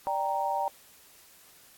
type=chord; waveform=sine; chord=G minor; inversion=second; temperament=equal; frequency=587.3 / 784 / 932.3 Hz; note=D5 / G5 / Bb5; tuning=0 / 0 / 0 cents; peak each=-34 / -30 / -30 dBFS; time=0.07-0.68 s; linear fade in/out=0 ms; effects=white hiss -56 dBFS RMS until 1.77 s + AAC 64 kbps